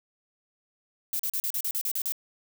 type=noise bursts; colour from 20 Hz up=violet; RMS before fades=-29 dBFS; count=10; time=1.13-2.121 s; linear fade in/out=0 ms; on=64 ms; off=39 ms; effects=none